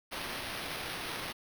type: noise with sample-and-hold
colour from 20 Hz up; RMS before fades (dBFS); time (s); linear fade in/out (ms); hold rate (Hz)
blue; -39; 0.11-1.33; 20; 7350
effects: none